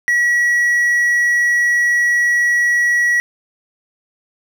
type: tone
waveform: triangle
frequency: 1926 Hz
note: B6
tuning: 44 cents flat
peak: -10 dBFS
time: 0.08-3.2 s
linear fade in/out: 0 ms
effects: 8-bit